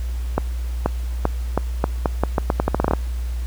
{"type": "accelerating click train", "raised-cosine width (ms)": 1, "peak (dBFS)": -3, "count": 17, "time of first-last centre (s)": [0.38, 2.935], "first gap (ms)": 480, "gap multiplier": 0.82, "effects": ["added 60 Hz sine -22 dBFS peak until 3.46 s", "pink hiss -44 dBFS RMS until 3.46 s"]}